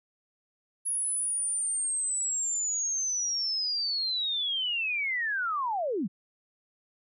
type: linear sweep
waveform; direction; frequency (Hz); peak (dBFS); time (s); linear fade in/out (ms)
sine; down; 10548 to 155.56; -27; 0.85-6.08; 20
effects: none